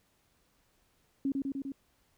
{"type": "tone with echo", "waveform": "sine", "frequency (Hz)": 273.8, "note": "C#4", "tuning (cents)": -21, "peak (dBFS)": -27, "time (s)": [1.25, 1.32], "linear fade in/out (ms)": 2, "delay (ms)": 100, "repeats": 4, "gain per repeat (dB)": -2, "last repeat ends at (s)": 1.72, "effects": ["pink hiss -71 dBFS RMS until 2.17 s"]}